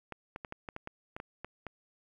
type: clicks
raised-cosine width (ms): 0.5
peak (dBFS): -25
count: 11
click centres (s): 0.123 / 0.361 / 0.448 / 0.524 / 0.688 / 0.764 / 0.874 / 1.165 / 1.201 / 1.446 / 1.667
effects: 10-bit